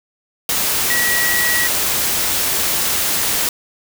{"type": "tone in noise", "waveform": "sine", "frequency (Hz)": 1927, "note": "B6", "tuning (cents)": -43, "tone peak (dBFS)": -17, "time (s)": [0.9, 1.67], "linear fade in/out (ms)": 2, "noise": "white", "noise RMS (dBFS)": -18, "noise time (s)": [0.49, 3.49], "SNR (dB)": -2, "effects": []}